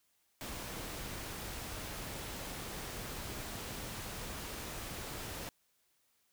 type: noise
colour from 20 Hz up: pink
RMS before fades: -43 dBFS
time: 0.41-5.49 s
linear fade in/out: 0 ms
effects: white hiss -75 dBFS RMS until 6.32 s